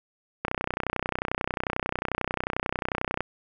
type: click train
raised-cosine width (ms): 0.5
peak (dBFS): -11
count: 87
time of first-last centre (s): 0.45-3.206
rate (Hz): 31.2
effects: none